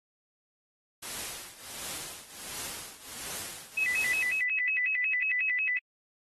white noise with tremolo, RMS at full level -36 dBFS, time 1.02-4.43 s, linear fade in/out 10 ms, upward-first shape triangle, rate 1.4 Hz, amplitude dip 85%
sine tone with vibrato, 2259 Hz, C#7, 32 cents sharp, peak -26 dBFS, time 3.77-5.79 s, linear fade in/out 10 ms, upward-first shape square, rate 5.5 Hz, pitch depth 220 cents each way
effects AAC 32 kbps

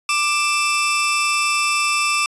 sawtooth tone pair together, 1180.4 / 2650 Hz, D6 / E7, +8 / +9 cents, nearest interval octave + major second, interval 1401 cents, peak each -16 dBFS, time 0.09-2.26 s, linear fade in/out 2 ms, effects resampled to 24000 Hz

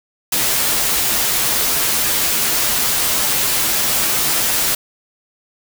white noise with comb filter, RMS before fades -17 dBFS, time 0.32-4.75 s, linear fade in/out 5 ms, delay 11 ms, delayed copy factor -0.6, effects none

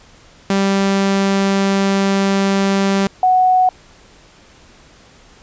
sawtooth / sine tone pair in turn, 196 / 740 Hz, G3 / F#5, 0 / 0 cents, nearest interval octave + major seventh, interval 2300 cents, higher second, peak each -9 dBFS, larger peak neither, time 0.5-3.07 / 3.23-3.69 s, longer first, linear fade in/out 2 ms, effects pink hiss -46 dBFS RMS until 5.42 s + resampled to 16000 Hz

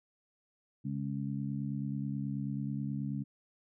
harmonic tone, 69.3 Hz, C#2, in tune, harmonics 2 / 3 / 4, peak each -36 / -37 / -41 dBFS, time 0.84-3.24 s, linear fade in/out 20 ms, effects none

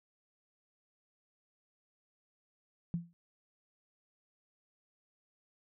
sine tone with exponential decay, 170.6 Hz, F3, 40 cents flat, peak -28 dBFS, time 2.94-3.13 s, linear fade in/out 0 ms, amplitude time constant 40 ms, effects none

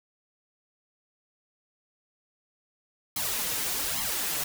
white noise with flanger, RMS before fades -30 dBFS, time 3.16-4.44 s, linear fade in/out 5 ms, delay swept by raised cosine 0.95 to 6.95 ms, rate 1.2 Hz, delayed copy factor +0.9, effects none

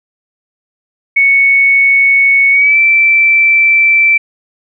sine tone with pitch glide, 2217 to 2333 Hz, C#7 to D7, 0 to -12 cents, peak -5 dBFS, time 1.16-4.18 s, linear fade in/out 10 ms, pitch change +88 cents, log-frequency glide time 2.51-2.78 s, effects none

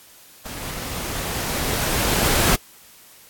pink noise with level ramp, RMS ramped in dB -33 to -17 dBFS, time 0.45-2.56 s, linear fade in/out 10 ms, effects white hiss -48 dBFS RMS until 3.29 s + AAC 64 kbps

